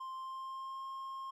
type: tone with pitch glide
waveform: triangle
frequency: 1049 to 1069.2 Hz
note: C6 to C6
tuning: +4 to +37 cents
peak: -39 dBFS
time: 0-1.31 s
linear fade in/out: 10 ms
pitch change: +33 cents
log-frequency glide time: 0.16-0.85 s
effects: none